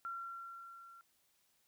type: tone with level ramp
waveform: sine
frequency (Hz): 1367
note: F6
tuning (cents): -37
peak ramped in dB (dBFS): -39 to -55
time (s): 0.05-1.01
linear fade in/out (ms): 0
effects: white hiss -75 dBFS RMS until 1.67 s